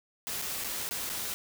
white noise with dropouts, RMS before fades -35 dBFS, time 0.27-1.34 s, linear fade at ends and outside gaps 0 ms, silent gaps 0.417-0.422 / 0.639-0.644 / 0.89-0.91 / 1.093-1.099 s, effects none

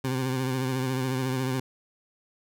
20% pulse tone with vibrato, 130 Hz, C3, 11 cents flat, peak -21 dBFS, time 0.04-1.6 s, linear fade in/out 5 ms, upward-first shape triangle, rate 14 Hz, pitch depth 54 cents each way, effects none

